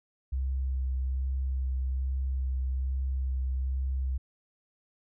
sine tone with vibrato, 65.41 Hz, C2, in tune, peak -27 dBFS, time 0.32-4.18 s, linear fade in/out 10 ms, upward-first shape sine, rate 1.2 Hz, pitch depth 16 cents each way, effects none

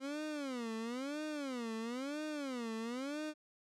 30% pulse tone with vibrato, 261.6 Hz, C4, in tune, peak -36 dBFS, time 0-3.34 s, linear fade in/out 50 ms, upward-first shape sine, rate 1 Hz, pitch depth 280 cents each way, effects low-pass 8000 Hz 12 dB/octave

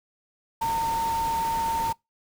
sine tone in noise, 911 Hz, A#5, 40 cents flat, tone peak -23 dBFS, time 0.61-1.93 s, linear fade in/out 10 ms, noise pink, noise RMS -36 dBFS, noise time 0.61-1.93 s, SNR +10 dB, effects noise-tail reverb RT60 0.2 s tail -25 dB re dry

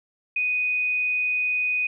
sine tone, 2489 Hz, D#7, in tune, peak -21 dBFS, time 0.36-1.87 s, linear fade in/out 5 ms, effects none

